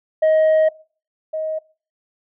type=tone pair in turn; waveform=sine; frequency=629 / 629 Hz; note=D#5 / D#5; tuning=+19 / +19 cents; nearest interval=unison; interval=0 cents; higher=neither; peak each=-9 / -21 dBFS; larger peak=first; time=0.22-0.69 / 1.33-1.59 s; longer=first; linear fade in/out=10 ms; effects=noise-tail reverb RT60 0.4 s tail -23 dB re dry + tanh soft clip ceiling -11 dBFS